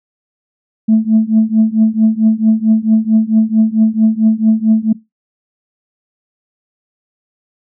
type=tone with tremolo; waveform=sine; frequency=220 Hz; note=A3; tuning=in tune; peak=-3 dBFS; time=0.88-4.93 s; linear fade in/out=10 ms; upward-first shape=triangle; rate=4.5 Hz; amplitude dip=100%; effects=noise-tail reverb RT60 0.2 s tail -19 dB re dry + tanh soft clip ceiling -2 dBFS